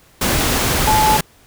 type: tone in noise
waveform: sine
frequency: 861 Hz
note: A5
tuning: 38 cents flat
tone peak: -12 dBFS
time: 0.87-1.17 s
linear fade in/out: 5 ms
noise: pink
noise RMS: -17 dBFS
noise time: 0.21-1.21 s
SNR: +2 dB
effects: pink hiss -50 dBFS RMS until 1.46 s